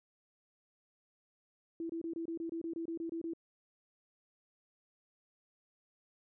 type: tone bursts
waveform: sine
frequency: 331.2 Hz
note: E4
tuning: 8 cents sharp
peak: -36 dBFS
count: 13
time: 1.8-3.335 s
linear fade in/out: 2 ms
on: 95 ms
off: 25 ms
effects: none